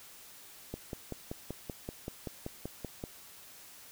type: click train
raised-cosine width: 2 ms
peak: -24 dBFS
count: 13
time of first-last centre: 0.74-3.039 s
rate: 5.22 Hz
effects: white hiss -53 dBFS RMS until 3.91 s